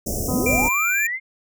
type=band-stop noise; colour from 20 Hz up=pink; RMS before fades=-25 dBFS; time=0.06-0.69 s; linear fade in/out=10 ms; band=720 to 5400 Hz; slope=96 dB/octave
type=harmonic tone; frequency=251.9 Hz; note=B3; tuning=34 cents sharp; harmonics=1 / 2 / 3 / 4 / 5; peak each=-24 / -30 / -34 / -36 / -38 dBFS; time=0.28-0.68 s; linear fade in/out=10 ms
type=linear sweep; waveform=sine; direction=up; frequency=64.5 to 2146 Hz; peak=-23 dBFS; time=0.29-1.2 s; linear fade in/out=50 ms
type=tone; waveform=square; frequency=2371 Hz; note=D7; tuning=16 cents sharp; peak=-20 dBFS; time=0.46-1.07 s; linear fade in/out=5 ms
effects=none